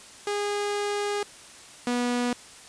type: tone pair in turn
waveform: sawtooth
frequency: 410.1 / 243.8 Hz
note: G#4 / B3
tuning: -22 / -22 cents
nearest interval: major sixth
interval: 900 cents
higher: first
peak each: -22 / -20 dBFS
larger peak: second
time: 0.27-1.23 / 1.87-2.33 s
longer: first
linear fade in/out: 2 ms
effects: white hiss -47 dBFS RMS until 2.68 s + resampled to 22050 Hz